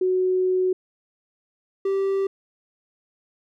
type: tone pair in turn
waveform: sine / triangle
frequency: 370 / 389.9 Hz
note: F#4 / G4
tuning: 0 / -9 cents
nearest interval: minor second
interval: 91 cents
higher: second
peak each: -18 / -18 dBFS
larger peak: neither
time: 0.01-0.73 / 1.85-2.27 s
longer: first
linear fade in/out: 5 ms
effects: none